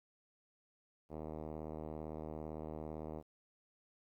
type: tone with low-pass filter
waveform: 5% pulse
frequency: 77.78 Hz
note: D#2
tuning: in tune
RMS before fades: -45 dBFS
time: 1.09-3.23 s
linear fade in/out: 50 ms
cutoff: 620 Hz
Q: 0.82
effects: 12-bit